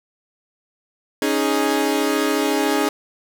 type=chord; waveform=sawtooth; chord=C# suspended second; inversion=none; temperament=equal; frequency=277.2 / 311.1 / 415.3 Hz; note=C#4 / D#4 / G#4; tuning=0 / 0 / 0 cents; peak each=-18 dBFS; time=1.22-2.89 s; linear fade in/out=2 ms; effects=none